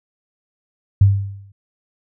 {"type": "tone with exponential decay", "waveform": "sine", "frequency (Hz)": 99, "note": "G2", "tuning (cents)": 18, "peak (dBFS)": -5, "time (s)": [1.01, 1.52], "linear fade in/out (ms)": 5, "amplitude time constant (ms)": 110, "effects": []}